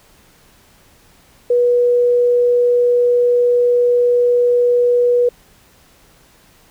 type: tone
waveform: sine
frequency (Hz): 486.1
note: B4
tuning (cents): -28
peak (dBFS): -10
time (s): 1.5-5.29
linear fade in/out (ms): 5
effects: pink hiss -50 dBFS RMS until 6.7 s